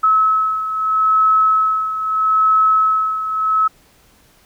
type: beating tone pair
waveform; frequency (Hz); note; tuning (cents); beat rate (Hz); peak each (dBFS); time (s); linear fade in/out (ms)
sine; 1292 / 1292.78; E6 / E6; -35 / -34; 0.78; -13 / -19; 0.03-3.68; 10
effects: pink hiss -52 dBFS RMS until 4.45 s